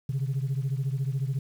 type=beating tone pair; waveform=sine; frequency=131.1 / 145.1 Hz; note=C3 / D3; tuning=+4 / -21 cents; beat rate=14 Hz; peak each=-26 / -29 dBFS; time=0.09-1.39 s; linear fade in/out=5 ms; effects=tanh soft clip ceiling -22 dBFS + 9-bit